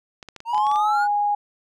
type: clicks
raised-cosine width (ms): 0.2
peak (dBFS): -21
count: 9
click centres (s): 0.228 / 0.287 / 0.363 / 0.404 / 0.546 / 0.579 / 0.668 / 0.715 / 0.759
type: linear sweep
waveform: triangle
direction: up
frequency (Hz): 901 to 1479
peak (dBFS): -21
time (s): 0.45-1.08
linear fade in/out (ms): 50
type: tone with pitch glide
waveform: sine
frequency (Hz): 844 to 824.2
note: G#5 to G#5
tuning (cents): +28 to -13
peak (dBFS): -18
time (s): 0.53-1.35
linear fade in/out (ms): 5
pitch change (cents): -41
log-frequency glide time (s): 0.9-0.99
effects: none